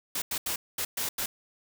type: noise bursts at uneven times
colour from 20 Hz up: white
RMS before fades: -31 dBFS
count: 6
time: 0.15-0.22 / 0.31-0.38 / 0.46-0.56 / 0.78-0.85 / 0.97-1.09 / 1.18-1.26 s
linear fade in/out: 5 ms
effects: none